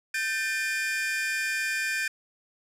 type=tone cluster; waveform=45% pulse; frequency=1559 / 1778 / 2422 Hz; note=G6 / A6 / D#7; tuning=-10 / +18 / -47 cents; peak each=-31 dBFS; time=0.14-2.08 s; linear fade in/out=5 ms; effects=low-pass 11000 Hz 12 dB/octave